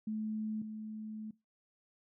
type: tone pair in turn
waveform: sine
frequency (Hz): 216.3 / 216.3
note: A3 / A3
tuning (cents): -29 / -29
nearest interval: unison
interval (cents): 0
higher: neither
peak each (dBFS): -34 / -40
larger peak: first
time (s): 0.07-0.62 / 0.62-1.31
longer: second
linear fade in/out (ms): 5
effects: noise-tail reverb RT60 0.2 s tail -19 dB re dry